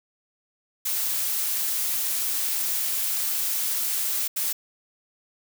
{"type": "noise bursts at uneven times", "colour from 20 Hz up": "blue", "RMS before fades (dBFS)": -26, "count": 2, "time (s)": [[0.85, 4.28], [4.36, 4.53]], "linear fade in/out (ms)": 10, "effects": []}